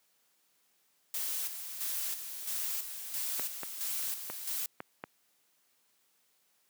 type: noise with tremolo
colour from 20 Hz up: blue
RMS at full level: -35 dBFS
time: 1.14-4.66 s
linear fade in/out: 2 ms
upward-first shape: square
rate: 1.5 Hz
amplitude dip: 55%
type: clicks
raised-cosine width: 0.5 ms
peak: -23 dBFS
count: 5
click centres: 3.396 / 3.633 / 4.3 / 4.804 / 5.039 s
effects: white hiss -72 dBFS RMS until 6.69 s + high-pass 150 Hz 12 dB/octave